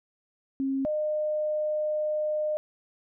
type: tone pair in turn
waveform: sine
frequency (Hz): 270 / 608.9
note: C#4 / D#5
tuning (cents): -45 / -38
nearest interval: octave + major second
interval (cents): 1407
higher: second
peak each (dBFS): -25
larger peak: neither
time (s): 0.6-0.85 / 0.85-2.57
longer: second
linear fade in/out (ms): 0
effects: none